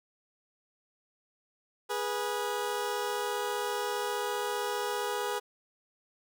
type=tone pair together; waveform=20% pulse; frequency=413.6 / 488.7 Hz; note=G#4 / B4; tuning=-7 / -18 cents; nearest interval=minor third; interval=289 cents; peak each=-28 / -29 dBFS; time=1.89-5.4 s; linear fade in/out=20 ms; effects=none